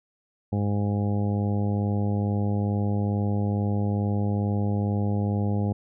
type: harmonic tone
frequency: 102.3 Hz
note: G#2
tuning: 26 cents flat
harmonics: 1 / 2 / 3 / 4 / 5 / 6 / 7 / 8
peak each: -24 / -27 / -35 / -37 / -37 / -44 / -41 / -40 dBFS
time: 0.52-5.73 s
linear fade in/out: 10 ms
effects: none